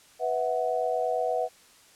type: chord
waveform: sine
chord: B suspended fourth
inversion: none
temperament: equal with one note detuned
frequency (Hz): 493.9 / 651.3 / 740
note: B4 / E5 / F#5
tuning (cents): 0 / -21 / 0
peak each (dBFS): -29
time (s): 0.19-1.49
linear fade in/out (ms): 50
effects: white hiss -56 dBFS RMS until 1.95 s + low-pass 10000 Hz 12 dB/octave